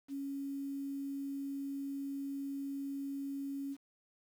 sine tone with quantisation, 277.2 Hz, C#4, in tune, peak -37 dBFS, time 0.08-3.77 s, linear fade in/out 50 ms, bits 10, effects none

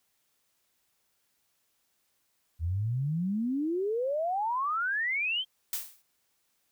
sine exponential sweep, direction up, 78 to 3205 Hz, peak -27 dBFS, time 2.59-5.45 s, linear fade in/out 50 ms
blue noise with exponential decay, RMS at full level -29 dBFS, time 5.73-6.02 s, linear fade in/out 1 ms, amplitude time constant 63 ms
effects white hiss -74 dBFS RMS until 6.71 s

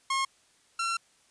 sawtooth tone pair in turn, 1078 / 1358.2 Hz, C#6 / F6, -49 / -49 cents, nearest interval major third, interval 400 cents, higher second, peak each -22 / -24 dBFS, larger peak first, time 0.1-0.25 / 0.79-0.97 s, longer second, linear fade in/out 5 ms, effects white hiss -64 dBFS RMS until 1.3 s + resampled to 22050 Hz

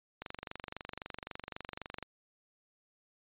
click train, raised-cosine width 0.3 ms, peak -24 dBFS, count 44, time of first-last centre 0.22-2.027 s, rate 23.8 Hz, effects resampled to 8000 Hz

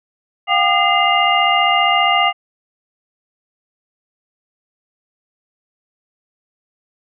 sine tone cluster, 712 / 787 / 1213 / 2072 / 2822 Hz, F5 / G5 / D#6 / C7 / F7, +33 / +7 / -44 / -17 / +17 cents, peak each -18 dBFS, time 0.47-2.33 s, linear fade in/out 50 ms, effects none

